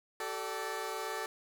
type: chord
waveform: 15% pulse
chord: G suspended second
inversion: none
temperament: equal with one note detuned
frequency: 382.4 / 440 / 587.3 Hz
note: G4 / A4 / D5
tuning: -43 / 0 / 0 cents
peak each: -35 / -32 / -37 dBFS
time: 0.2-1.26 s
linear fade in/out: 2 ms
effects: 10-bit